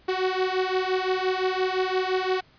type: beating tone pair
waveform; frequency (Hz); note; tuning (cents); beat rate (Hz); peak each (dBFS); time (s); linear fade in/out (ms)
sawtooth; 370 / 375.8; F#4 / F#4; 0 / +27; 5.8; -22; 0.08-2.41; 10
effects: pink hiss -57 dBFS RMS until 2.58 s + resampled to 11025 Hz